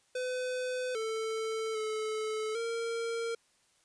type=tone with pitch steps; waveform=square; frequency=505 / 443 / 434 / 461.3 Hz; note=B4 / A4 / A4 / A#4; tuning=+39 / +12 / -24 / -18 cents; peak=-33 dBFS; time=0.15-3.35 s; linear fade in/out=5 ms; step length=800 ms; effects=white hiss -69 dBFS RMS until 3.84 s + resampled to 22050 Hz